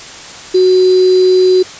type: tone with sample-and-hold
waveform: sine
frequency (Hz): 370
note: F#4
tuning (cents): 0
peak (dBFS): -5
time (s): 0.54-1.63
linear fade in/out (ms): 10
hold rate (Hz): 4410
effects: white hiss -30 dBFS RMS until 1.79 s + resampled to 16000 Hz